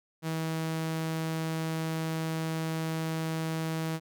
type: tone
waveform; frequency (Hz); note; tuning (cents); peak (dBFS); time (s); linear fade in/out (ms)
sawtooth; 160.9; E3; -42; -26; 0.22-4; 50
effects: none